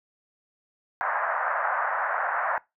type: band-pass noise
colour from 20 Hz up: white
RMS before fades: -27 dBFS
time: 1.01-2.58 s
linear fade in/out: 0 ms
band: 600 to 1700 Hz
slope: 48 dB/octave
effects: noise-tail reverb RT60 0.2 s tail -21 dB re dry